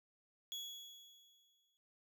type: tone with exponential decay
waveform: 35% pulse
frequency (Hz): 3361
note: G#7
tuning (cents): +20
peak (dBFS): -39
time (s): 0.52-1.77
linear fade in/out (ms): 0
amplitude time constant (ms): 270
effects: none